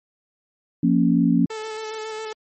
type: chord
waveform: sine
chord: Bb minor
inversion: second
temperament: equal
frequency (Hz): 174.61 / 233.1 / 277.2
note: F3 / Bb3 / Db4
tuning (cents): 0 / 0 / 0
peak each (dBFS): -19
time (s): 0.83-1.46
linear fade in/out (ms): 5
type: tone with vibrato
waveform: sawtooth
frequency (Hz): 437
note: A4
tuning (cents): -12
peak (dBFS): -25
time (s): 1.5-2.33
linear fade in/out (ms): 5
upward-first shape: square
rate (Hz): 7.3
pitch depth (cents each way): 16
effects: MP3 32 kbps